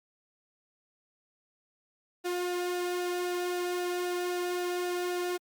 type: tone with flanger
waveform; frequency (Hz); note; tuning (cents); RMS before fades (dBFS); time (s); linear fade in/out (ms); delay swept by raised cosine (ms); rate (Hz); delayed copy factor
sawtooth; 356.3; F4; +35; -32; 2.24-5.38; 20; 0.9 to 1.9; 3.8; -0.5
effects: Opus 48 kbps